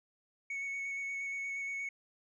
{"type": "tone with vibrato", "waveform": "sine", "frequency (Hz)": 2217, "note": "C#7", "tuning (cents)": 0, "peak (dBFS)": -33, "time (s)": [0.5, 1.89], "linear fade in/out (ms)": 5, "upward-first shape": "square", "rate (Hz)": 8.5, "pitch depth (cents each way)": 10, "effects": ["tanh soft clip ceiling -35 dBFS"]}